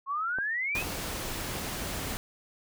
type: exponential sweep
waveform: sine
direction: up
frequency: 1069 to 2651 Hz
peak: -28 dBFS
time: 0.06-0.84 s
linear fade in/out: 50 ms
type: clicks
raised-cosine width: 1 ms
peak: -23 dBFS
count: 3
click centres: 0.386 / 0.825 / 0.871 s
type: noise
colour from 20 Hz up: pink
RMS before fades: -35 dBFS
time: 0.75-2.17 s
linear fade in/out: 0 ms
effects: none